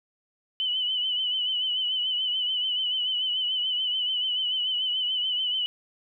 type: tone with vibrato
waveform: sine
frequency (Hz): 3005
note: F#7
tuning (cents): +26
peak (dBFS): -24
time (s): 0.6-5.66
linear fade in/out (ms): 0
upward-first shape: triangle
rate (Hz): 6.9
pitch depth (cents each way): 63
effects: none